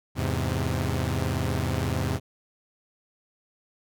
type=chord; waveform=sawtooth; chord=E augmented; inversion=none; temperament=equal; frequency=82.41 / 103.83 / 130.81 Hz; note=E2 / G#2 / B#2; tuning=0 / 0 / 0 cents; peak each=-25 / -26 / -25 dBFS; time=0.15-2.2 s; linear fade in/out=50 ms; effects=none